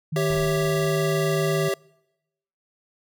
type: tone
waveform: sine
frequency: 155.56 Hz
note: D#3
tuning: in tune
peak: -24 dBFS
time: 0.12-1.69 s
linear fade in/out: 10 ms
type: chord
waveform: square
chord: C# diminished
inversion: second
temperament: equal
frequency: 392 / 554.4 / 659.3 Hz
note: G4 / C#5 / E5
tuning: 0 / 0 / 0 cents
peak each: -25 / -29 / -30 dBFS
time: 0.16-1.74 s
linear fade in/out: 2 ms
type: noise with exponential decay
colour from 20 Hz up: brown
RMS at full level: -32 dBFS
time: 0.3-1.32 s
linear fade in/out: 1 ms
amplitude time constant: 220 ms
effects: noise-tail reverb RT60 0.9 s tail -26 dB re dry